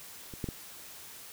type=clicks; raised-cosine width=3 ms; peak=-30 / -20 / -22 dBFS; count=3; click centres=0.338 / 0.442 / 0.488 s; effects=white hiss -48 dBFS RMS until 1.32 s